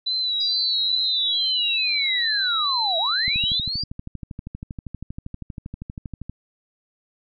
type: tone with vibrato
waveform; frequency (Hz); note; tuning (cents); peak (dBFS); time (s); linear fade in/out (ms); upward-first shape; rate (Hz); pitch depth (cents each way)
sine; 3970; B7; +8; -21; 0.06-3.6; 10; sine; 2.3; 50
type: linear two-way sweep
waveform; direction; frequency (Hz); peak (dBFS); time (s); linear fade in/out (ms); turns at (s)
sine; down then up; 4876 to 636 to 4876; -24; 0.4-3.84; 10; 2.98
type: click train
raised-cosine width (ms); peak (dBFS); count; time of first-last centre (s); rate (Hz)
5; -20; 39; 3.28-6.296; 12.6
effects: none